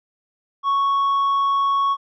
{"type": "tone with tanh clipping", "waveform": "sine", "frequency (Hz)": 1109, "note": "C#6", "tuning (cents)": 0, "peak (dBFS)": -17, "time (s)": [0.63, 1.97], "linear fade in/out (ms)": 50, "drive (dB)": 3, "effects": []}